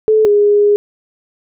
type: tone pair in turn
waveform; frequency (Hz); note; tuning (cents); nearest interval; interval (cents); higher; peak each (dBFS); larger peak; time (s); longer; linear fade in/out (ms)
sine; 434.1 / 412.3; A4 / G#4; -23 / -13; minor second; 90; first; -7; neither; 0.08-0.25 / 0.25-0.76; second; 0
effects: none